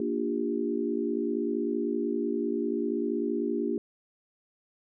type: chord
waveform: sine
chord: G minor seventh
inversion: first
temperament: equal with one note detuned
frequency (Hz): 233.1 / 293.7 / 349.2 / 399.5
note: Bb3 / D4 / F4 / G4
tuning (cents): 0 / 0 / 0 / +33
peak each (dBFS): -32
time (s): 0-3.78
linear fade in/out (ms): 2
effects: none